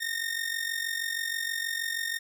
sawtooth tone with amplitude modulation, 1834 Hz, A#6, 29 cents flat, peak -23 dBFS, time 0-2.19 s, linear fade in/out 20 ms, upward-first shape sine, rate 46.3 Hz, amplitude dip 70%, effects none

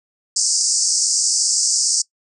pink band-pass noise, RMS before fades -18 dBFS, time 0.36-2.02 s, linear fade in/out 5 ms, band 4800 to 8700 Hz, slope 96 dB/octave, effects noise-tail reverb RT60 0.1 s tail -22 dB re dry

